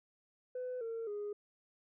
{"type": "tone with pitch steps", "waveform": "sine", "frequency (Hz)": [503, 456, 413.3], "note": ["B4", "A#4", "G#4"], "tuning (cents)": [32, -38, -8], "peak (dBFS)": -36, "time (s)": [0.55, 1.33], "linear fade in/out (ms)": 5, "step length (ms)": 260, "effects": ["tanh soft clip ceiling -35 dBFS"]}